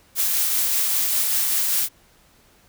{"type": "noise with tremolo", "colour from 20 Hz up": "blue", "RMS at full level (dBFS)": -20, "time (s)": [0.15, 1.89], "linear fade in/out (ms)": 50, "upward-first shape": "triangle", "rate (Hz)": 5.1, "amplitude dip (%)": 25, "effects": ["pink hiss -56 dBFS RMS until 2.68 s"]}